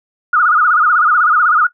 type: tone with vibrato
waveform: sine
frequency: 1330 Hz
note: E6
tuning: 15 cents sharp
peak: -8 dBFS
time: 0.33-1.67 s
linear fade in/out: 5 ms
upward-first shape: sine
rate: 16 Hz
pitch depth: 170 cents each way
effects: noise-tail reverb RT60 0.1 s tail -18 dB re dry